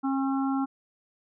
harmonic tone, 270.3 Hz, C#4, 44 cents flat, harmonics 1 / 3 / 4 / 5, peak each -25 / -33 / -38 / -37 dBFS, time 0.03-0.66 s, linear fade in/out 20 ms, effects none

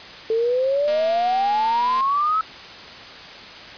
sine exponential sweep, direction up, 440 to 1312 Hz, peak -17 dBFS, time 0.3-2.41 s, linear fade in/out 2 ms
click train, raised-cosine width 0.2 ms, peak -17 dBFS, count 267, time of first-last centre 0.88-2.007 s, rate 236 Hz
effects white hiss -38 dBFS RMS until 3.77 s + resampled to 11025 Hz

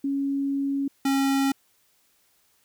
sine / square tone pair in turn, 277.2 / 272.9 Hz, C#4 / C#4, 0 / -27 cents, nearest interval unison, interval 27 cents, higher first, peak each -23 / -21 dBFS, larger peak second, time 0.04-0.88 / 1.05-1.52 s, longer first, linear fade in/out 5 ms, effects white hiss -65 dBFS RMS until 2.64 s

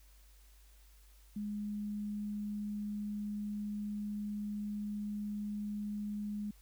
sine tone, 207.7 Hz, G#3, in tune, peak -36 dBFS, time 1.36-6.51 s, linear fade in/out 5 ms, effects added 50 Hz sine -58 dBFS peak until 6.61 s + white hiss -67 dBFS RMS until 6.61 s

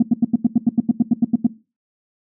sine tone bursts, 233.1 Hz, A#3, in tune, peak -8 dBFS, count 14, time 0-1.469 s, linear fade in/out 5 ms, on 26 ms, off 85 ms, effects noise-tail reverb RT60 0.3 s tail -18 dB re dry + tanh soft clip ceiling -6 dBFS

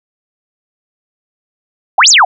sine exponential two-way sweep, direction up then down, 659 to 8090 to 659 Hz, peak -3 dBFS, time 1.98-2.25 s, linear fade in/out 5 ms, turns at 2.09 s, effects none

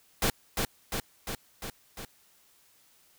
pink noise with echo, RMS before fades -26 dBFS, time 0.22-0.3 s, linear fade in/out 2 ms, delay 350 ms, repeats 5, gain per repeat -3 dB, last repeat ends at 2.05 s, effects white hiss -63 dBFS RMS until 3.18 s

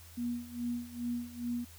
sine tone with tremolo, 240 Hz, B3, 49 cents flat, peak -31 dBFS, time 0.17-1.65 s, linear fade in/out 10 ms, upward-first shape sine, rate 2.4 Hz, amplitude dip 85%, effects added 84 Hz sine -53 dBFS peak until 1.78 s + white hiss -56 dBFS RMS until 1.78 s

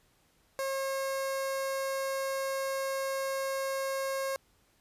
sawtooth tone with notch filter, 540 Hz, C#5, 45 cents flat, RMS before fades -33 dBFS, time 0.59-4.36 s, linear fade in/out 0 ms, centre 3100 Hz, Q 1.9, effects pink hiss -68 dBFS RMS until 4.8 s + resampled to 32000 Hz

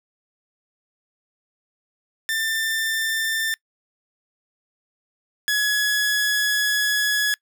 sawtooth tone pair in turn, 1787 / 1686.7 Hz, A6 / G#6, +26 / +26 cents, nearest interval minor second, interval 100 cents, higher first, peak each -18 / -15 dBFS, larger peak second, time 2.29-3.54 / 5.48-7.34 s, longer second, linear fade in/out 0 ms, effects noise-tail reverb RT60 0.1 s tail -25 dB re dry

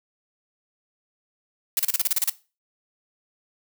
blue noise bursts, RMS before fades -21 dBFS, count 10, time 1.77-2.297 s, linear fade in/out 2 ms, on 23 ms, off 33 ms, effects noise-tail reverb RT60 0.3 s tail -18 dB re dry

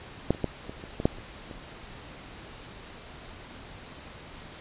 clicks, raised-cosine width 2 ms, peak -8 / -26 / -12 / -23 / -28 / -18 / -6 / -30 / -27 dBFS, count 9, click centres 0.306 / 0.348 / 0.443 / 0.695 / 0.839 / 1.001 / 1.055 / 1.185 / 1.512 s, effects pink hiss -45 dBFS RMS until 4.6 s + resampled to 8000 Hz

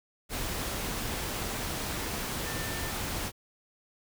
sine tone in noise, 1789 Hz, A6, 28 cents sharp, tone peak -41 dBFS, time 2.43-2.94 s, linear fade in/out 50 ms, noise pink, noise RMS -34 dBFS, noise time 0.29-3.32 s, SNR -10 dB, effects none

